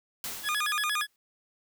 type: noise with exponential decay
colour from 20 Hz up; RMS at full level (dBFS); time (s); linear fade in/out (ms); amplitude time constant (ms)
white; -34; 0.24-1.16; 1; 200
type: tone with vibrato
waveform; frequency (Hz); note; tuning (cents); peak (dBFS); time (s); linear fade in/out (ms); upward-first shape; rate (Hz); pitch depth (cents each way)
25% pulse; 1433; F6; +44; -23; 0.43-1.07; 50; square; 8.6; 280
effects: none